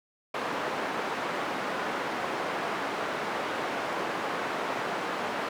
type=band-pass noise; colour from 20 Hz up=white; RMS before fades=-32 dBFS; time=0.34-5.49 s; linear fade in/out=5 ms; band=250 to 1300 Hz; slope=12 dB/octave; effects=none